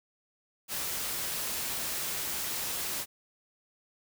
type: noise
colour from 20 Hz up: white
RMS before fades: -34 dBFS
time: 0.68-3.06 s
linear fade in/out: 50 ms
effects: none